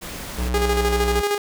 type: noise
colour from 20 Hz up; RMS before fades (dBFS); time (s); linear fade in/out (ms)
pink; -33; 0.01-0.5; 20
type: tone with pitch glide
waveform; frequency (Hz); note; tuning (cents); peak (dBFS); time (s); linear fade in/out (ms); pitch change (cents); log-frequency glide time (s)
square; 61.74 to 61.24; B1 to B1; 0 to -14; -22; 0.37-1.22; 20; -14; 0.7-0.78
type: tone with tremolo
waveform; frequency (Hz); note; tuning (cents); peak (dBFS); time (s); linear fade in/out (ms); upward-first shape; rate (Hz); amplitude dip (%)
sawtooth; 410; G#4; -22; -14; 0.54-1.38; 2; square; 13; 45
effects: none